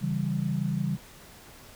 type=chord; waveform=sine; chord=C# diminished; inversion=none; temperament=equal; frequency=138.59 / 164.81 / 196 Hz; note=C#3 / E3 / G3; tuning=0 / 0 / 0 cents; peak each=-30 dBFS; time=0.01-0.97 s; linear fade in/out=20 ms; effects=pink hiss -50 dBFS RMS until 1.75 s